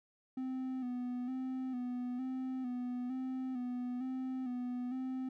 triangle tone with vibrato, 253.2 Hz, B3, 43 cents sharp, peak -34 dBFS, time 0.37-5.29 s, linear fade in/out 5 ms, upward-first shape square, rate 1.1 Hz, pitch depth 41 cents each way, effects none

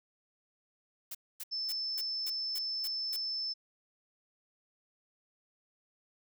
blue noise bursts, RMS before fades -41 dBFS, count 8, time 1.11-3.164 s, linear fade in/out 5 ms, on 38 ms, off 250 ms
sine tone, 5274 Hz, E8, in tune, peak -33 dBFS, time 1.51-3.54 s, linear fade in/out 20 ms
effects none

